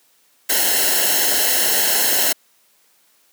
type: noise with comb filter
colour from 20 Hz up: white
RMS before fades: -17 dBFS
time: 0.49-2.33 s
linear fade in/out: 10 ms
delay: 0.84 ms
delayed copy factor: -0.8
effects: white hiss -58 dBFS RMS until 3.32 s + high-pass 200 Hz 12 dB/octave